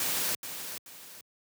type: noise with echo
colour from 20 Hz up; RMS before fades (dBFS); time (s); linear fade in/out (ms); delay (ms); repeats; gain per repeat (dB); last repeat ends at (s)
white; -30; 0-0.35; 2; 430; 2; -9; 1.21
effects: high-pass 100 Hz 12 dB/octave